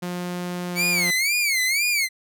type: tone with pitch glide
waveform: sawtooth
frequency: 177.7 to 176.07 Hz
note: F3 to F3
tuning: +30 to +14 cents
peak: -23 dBFS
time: 0.02-1.11 s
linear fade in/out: 10 ms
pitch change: -16 cents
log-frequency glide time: 0.68-0.78 s
type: tone with vibrato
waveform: sawtooth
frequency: 2217 Hz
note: C#7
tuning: in tune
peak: -16 dBFS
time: 0.75-2.09 s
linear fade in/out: 50 ms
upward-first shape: sine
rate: 2 Hz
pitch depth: 170 cents each way
effects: none